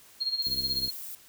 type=tone with tremolo; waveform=sine; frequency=4246 Hz; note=C8; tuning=25 cents sharp; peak=-24 dBFS; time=0.2-0.91 s; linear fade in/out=20 ms; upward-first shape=sine; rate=16 Hz; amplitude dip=75%
type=noise; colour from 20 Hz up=violet; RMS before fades=-40 dBFS; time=0.42-1.15 s; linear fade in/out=0 ms
type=click train; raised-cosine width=3 ms; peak=-31 dBFS; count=28; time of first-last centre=0.47-0.878 s; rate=66.1 Hz
effects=white hiss -55 dBFS RMS until 1.28 s